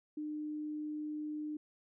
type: tone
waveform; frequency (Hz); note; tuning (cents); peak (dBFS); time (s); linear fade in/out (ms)
sine; 302.4; D#4; -49; -37; 0.17-1.57; 5
effects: none